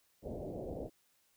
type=low-pass noise; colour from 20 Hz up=white; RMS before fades=-42 dBFS; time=0.22-0.9 s; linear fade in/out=50 ms; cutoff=640 Hz; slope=48 dB/octave; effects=white hiss -73 dBFS RMS until 1.36 s